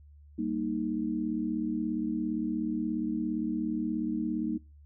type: chord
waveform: sine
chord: Eb major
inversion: first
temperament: equal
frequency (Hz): 196 / 233.1 / 311.1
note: G3 / Bb3 / Eb4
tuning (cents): 0 / 0 / 0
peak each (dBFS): -36 / -32 / -32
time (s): 0.38-4.58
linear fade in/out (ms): 10
effects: noise-tail reverb RT60 0.3 s tail -25 dB re dry + added 73 Hz sine -51 dBFS peak until 4.85 s